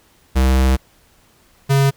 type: tone pair in turn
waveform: square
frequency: 65.3 / 137.53 Hz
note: C2 / C#3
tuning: -3 / -13 cents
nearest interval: octave + minor second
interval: 1290 cents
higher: second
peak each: -12 dBFS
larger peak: neither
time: 0.35-0.77 / 1.69-1.91 s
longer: first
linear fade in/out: 20 ms
effects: pink hiss -54 dBFS RMS until 1.96 s